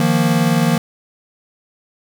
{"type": "chord", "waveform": "square", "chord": "Eb suspended second", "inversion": "none", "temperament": "equal", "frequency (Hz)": [155.56, 174.61, 233.1], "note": ["Eb3", "F3", "Bb3"], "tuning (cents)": [0, 0, 0], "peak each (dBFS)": -18, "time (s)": [0, 0.78], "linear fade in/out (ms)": 2, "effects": []}